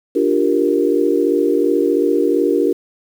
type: chord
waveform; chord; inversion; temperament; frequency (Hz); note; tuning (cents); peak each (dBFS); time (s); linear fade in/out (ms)
sine; G minor seventh; second; equal; 293.7 / 349.2 / 392 / 466.2; D4 / F4 / G4 / Bb4; 0 / 0 / 0 / 0; -18; 0.15-2.73; 10
effects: 7-bit